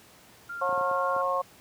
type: tone with vibrato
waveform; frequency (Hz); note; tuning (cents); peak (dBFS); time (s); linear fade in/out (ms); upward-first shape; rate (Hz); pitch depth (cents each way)
sine; 1392; F6; -6; -34; 0.49-1.22; 10; triangle; 5.5; 9
type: harmonic tone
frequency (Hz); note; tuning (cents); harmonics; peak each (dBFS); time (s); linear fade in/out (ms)
180.7; F#3; -41; 3 / 4 / 5 / 6; -29 / -33 / -37 / -27; 0.61-1.42; 10
type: clicks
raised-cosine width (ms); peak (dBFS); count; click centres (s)
2; -30; 6; 0.692 / 0.727 / 0.777 / 0.811 / 0.913 / 1.164
effects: pink hiss -54 dBFS RMS until 1.6 s + high-pass 100 Hz 12 dB/octave